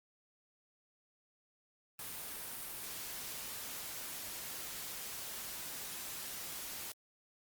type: noise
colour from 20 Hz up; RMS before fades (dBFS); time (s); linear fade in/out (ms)
white; -44; 1.99-6.92; 2
effects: Opus 32 kbps